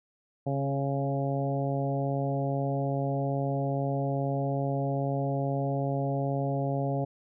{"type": "harmonic tone with a mistuned harmonic", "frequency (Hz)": 138.59, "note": "C#3", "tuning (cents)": 0, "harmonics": [1, 2, 3, 4, 5, 6], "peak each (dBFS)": [-29, -34, -37, -34, -35, -42], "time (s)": [0.46, 7.05], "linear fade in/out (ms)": 10, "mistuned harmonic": 2, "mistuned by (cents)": -15, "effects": []}